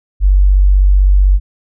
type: tone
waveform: sine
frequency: 47.89 Hz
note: G1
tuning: 40 cents flat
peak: -5 dBFS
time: 0.2-1.4 s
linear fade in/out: 50 ms
effects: none